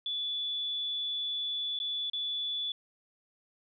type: tone with dropouts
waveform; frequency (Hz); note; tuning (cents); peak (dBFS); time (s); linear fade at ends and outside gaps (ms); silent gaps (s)
sine; 3450; A7; -35; -31; 0.06-2.72; 2; 1.79-1.8 / 2.099-2.133
effects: none